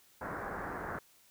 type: low-pass noise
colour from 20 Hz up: white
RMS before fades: -40 dBFS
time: 0.21-0.99 s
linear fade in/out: 5 ms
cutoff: 1700 Hz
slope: 48 dB/octave
effects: white hiss -64 dBFS RMS until 1.3 s